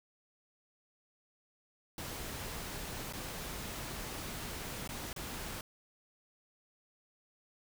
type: noise with dropouts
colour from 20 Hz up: pink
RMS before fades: -42 dBFS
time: 1.98-5.61 s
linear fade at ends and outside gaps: 2 ms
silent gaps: 3.126-3.134 / 4.876-4.89 / 5.13-5.162 s
effects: none